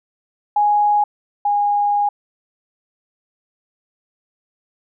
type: tone pair in turn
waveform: sine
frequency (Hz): 830 / 820.5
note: G#5 / G#5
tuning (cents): -1 / -21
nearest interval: unison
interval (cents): 20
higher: first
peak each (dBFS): -12 / -14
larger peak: first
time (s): 0.56-1.04 / 1.45-2.09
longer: second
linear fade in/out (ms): 5
effects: none